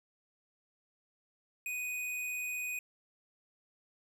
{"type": "tone", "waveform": "square", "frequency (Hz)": 2489, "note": "D#7", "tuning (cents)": 0, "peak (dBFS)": -36, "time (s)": [1.66, 2.79], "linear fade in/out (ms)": 2, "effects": []}